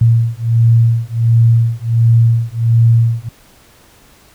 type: beating tone pair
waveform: sine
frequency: 114.9 / 116.3 Hz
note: A#2 / A#2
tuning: -25 / -4 cents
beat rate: 1.4 Hz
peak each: -11 dBFS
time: 0.01-3.29 s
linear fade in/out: 5 ms
effects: pink hiss -46 dBFS RMS until 4.34 s